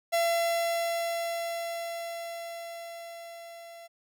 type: tone with level ramp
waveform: 45% pulse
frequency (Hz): 677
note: E5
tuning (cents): +46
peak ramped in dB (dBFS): -23 to -45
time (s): 0.12-3.88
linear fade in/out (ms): 20
effects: none